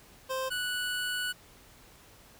25% pulse tone pair in turn, 523.3 / 1476.7 Hz, C5 / F#6, 0 / -4 cents, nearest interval octave + tritone, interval 1796 cents, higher second, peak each -27 dBFS, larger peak neither, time 0.29-0.5 / 0.5-1.33 s, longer second, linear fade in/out 20 ms, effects pink hiss -56 dBFS RMS until 2.39 s

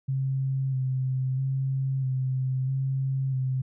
sine tone with vibrato, 132.2 Hz, C3, 18 cents sharp, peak -24 dBFS, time 0.08-3.62 s, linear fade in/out 10 ms, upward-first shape square, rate 0.77 Hz, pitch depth 23 cents each way, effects none

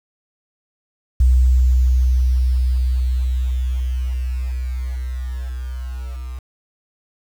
sine tone with level ramp, 63 Hz, B1, 35 cents sharp, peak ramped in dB -9 to -26 dBFS, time 1.2-6.39 s, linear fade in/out 5 ms, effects 7-bit

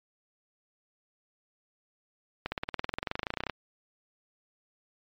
accelerating click train, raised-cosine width 0.3 ms, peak -14 dBFS, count 25, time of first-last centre 2.46-3.497 s, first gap 60 ms, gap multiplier 0.97, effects low-pass 4000 Hz 12 dB/octave + MP3 64 kbps

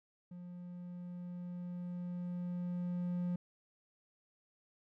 triangle tone with level ramp, 177.1 Hz, F3, 24 cents sharp, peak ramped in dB -44 to -31 dBFS, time 0.31-3.36 s, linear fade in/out 5 ms, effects none

